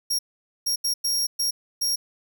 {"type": "tone bursts at uneven times", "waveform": "sawtooth", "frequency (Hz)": 5588, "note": "F8", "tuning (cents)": 0, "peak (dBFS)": -19, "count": 6, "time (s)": [[0.1, 0.19], [0.66, 0.76], [0.84, 0.94], [1.04, 1.27], [1.39, 1.51], [1.81, 1.96]], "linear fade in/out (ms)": 10, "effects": []}